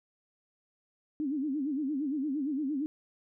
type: tone with vibrato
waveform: sine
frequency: 285 Hz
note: C#4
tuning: 48 cents sharp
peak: -29 dBFS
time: 1.2-2.86 s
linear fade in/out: 0 ms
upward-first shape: sine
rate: 8.7 Hz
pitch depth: 160 cents each way
effects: none